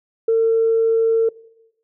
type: tone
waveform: sine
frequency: 452.2 Hz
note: A4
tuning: 47 cents sharp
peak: -12 dBFS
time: 0.28-1.29 s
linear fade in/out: 5 ms
effects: noise-tail reverb RT60 0.9 s tail -22 dB re dry + tanh soft clip ceiling -8 dBFS